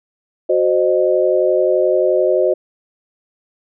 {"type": "chord", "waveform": "sine", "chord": "C diminished", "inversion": "second", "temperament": "equal with one note detuned", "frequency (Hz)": [370, 523.3, 614.8], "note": ["Gb4", "C5", "Eb5"], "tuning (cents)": [0, 0, -21], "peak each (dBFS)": -16, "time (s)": [0.49, 2.54], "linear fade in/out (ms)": 10, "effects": []}